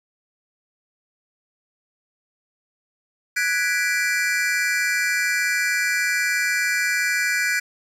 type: chord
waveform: square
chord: G# half-diminished seventh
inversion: third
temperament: equal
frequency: 1480 / 1661.2 / 1975.5 / 2349 Hz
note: F#6 / G#6 / B6 / D7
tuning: 0 / 0 / 0 / 0 cents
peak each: -26 dBFS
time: 3.36-7.6 s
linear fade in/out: 10 ms
effects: low-pass 12000 Hz 12 dB/octave + 8-bit